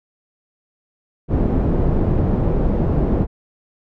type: low-pass noise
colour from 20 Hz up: pink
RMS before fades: -17 dBFS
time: 1.28-3.27 s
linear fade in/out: 50 ms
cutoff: 420 Hz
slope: 12 dB/octave
effects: none